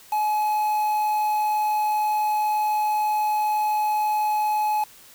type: tone with quantisation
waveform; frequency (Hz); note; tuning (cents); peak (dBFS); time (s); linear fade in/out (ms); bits
triangle; 849; G#5; +38; -18; 0.12-4.84; 5; 6
effects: white hiss -49 dBFS RMS until 5.14 s